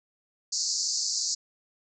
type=band-pass noise; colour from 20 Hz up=pink; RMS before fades=-29 dBFS; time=0.52-1.35 s; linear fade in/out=10 ms; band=4400 to 7300 Hz; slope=96 dB/octave; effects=none